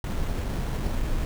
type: noise with sample-and-hold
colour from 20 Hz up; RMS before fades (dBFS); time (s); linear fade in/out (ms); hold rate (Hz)
brown; -27; 0.04-1.25; 2; 4900
effects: none